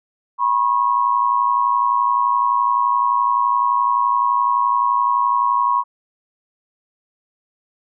sine tone pair together, 975.3 / 1087 Hz, B5 / C#6, -22 / -34 cents, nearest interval major second, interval 188 cents, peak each -17 dBFS, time 0.38-5.84 s, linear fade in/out 50 ms, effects none

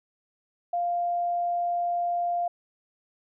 sine tone, 698 Hz, F5, 1 cent flat, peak -24 dBFS, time 0.73-2.48 s, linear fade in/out 5 ms, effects none

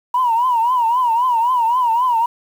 sine tone with vibrato, 960 Hz, B5, 49 cents flat, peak -12 dBFS, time 0.14-2.26 s, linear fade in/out 5 ms, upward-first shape triangle, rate 3.8 Hz, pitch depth 140 cents each way, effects tanh soft clip ceiling -8 dBFS + 7-bit

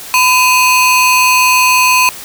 40% pulse ring-modulated tone, 1760 Hz, A6, in tune, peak -3 dBFS, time 0.14-2.09 s, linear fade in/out 0 ms, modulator 753 Hz, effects white hiss -29 dBFS RMS until 2.24 s

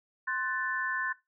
sine chord, F# diminished, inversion second, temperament equal with one note detuned, 1046.5 / 1498.9 / 1760 Hz, C6 / F#6 / A6, 0 / +22 / 0 cents, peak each -36 / -33 / -32 dBFS, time 0.27-1.13 s, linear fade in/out 10 ms, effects noise-tail reverb RT60 0.2 s tail -18 dB re dry

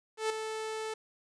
sawtooth tone with ADSR envelope, 438.3 Hz, A4, 7 cents flat, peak -23 dBFS, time 0.17-0.94 s, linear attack 130 ms, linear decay 4 ms, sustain -8 dB, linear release 6 ms, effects resampled to 22050 Hz + 10-bit

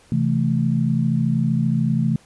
sine chord, A minor, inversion first, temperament just, 132 / 165 / 220 Hz, C3 / E3 / A3, +16 / +2 / 0 cents, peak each -21 dBFS, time 0.12-2.16 s, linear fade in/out 2 ms, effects pink hiss -53 dBFS RMS until 2.25 s + resampled to 24000 Hz

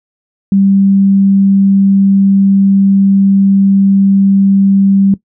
sine tone, 196 Hz, G3, in tune, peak -5 dBFS, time 0.52-5.14 s, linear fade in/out 2 ms, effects noise-tail reverb RT60 0.1 s tail -17 dB re dry

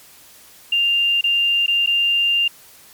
sine tone with dropouts, 2794 Hz, F7, in tune, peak -14 dBFS, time 0.72-2.48 s, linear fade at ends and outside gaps 5 ms, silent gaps 1.211-1.239 / 1.663-1.679 / 1.862-1.872 s, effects white hiss -46 dBFS RMS until 2.93 s + MP3 96 kbps

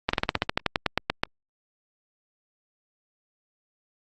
slowing click train, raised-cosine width 0.3 ms, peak -5 dBFS, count 15, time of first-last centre 0.09-1.235 s, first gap 44 ms, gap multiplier 1.09, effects Opus 32 kbps

